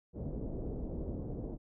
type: low-pass noise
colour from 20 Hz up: pink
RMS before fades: -39 dBFS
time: 0.13-1.58 s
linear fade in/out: 50 ms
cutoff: 520 Hz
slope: 24 dB/octave
effects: none